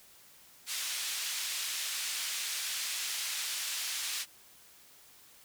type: band-pass noise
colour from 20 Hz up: pink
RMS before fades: -36 dBFS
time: 0.66-4.26 s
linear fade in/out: 50 ms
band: 2700 to 11000 Hz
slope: 12 dB/octave
effects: white hiss -58 dBFS RMS until 5.44 s